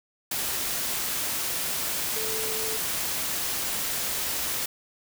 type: tone in noise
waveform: sine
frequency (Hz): 440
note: A4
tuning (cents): 0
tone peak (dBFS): -34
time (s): 2.16-2.77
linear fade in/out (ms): 5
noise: white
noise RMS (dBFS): -29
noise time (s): 0.31-4.66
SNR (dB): -8
effects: none